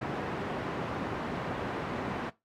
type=band-pass noise; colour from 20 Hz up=pink; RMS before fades=-35 dBFS; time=0.01-2.3 s; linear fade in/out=10 ms; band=140 to 1500 Hz; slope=12 dB/octave; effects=noise-tail reverb RT60 0.2 s tail -18 dB re dry + AAC 64 kbps